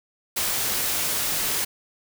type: noise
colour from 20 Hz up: white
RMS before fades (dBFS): -25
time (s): 0.36-1.65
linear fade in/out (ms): 10
effects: none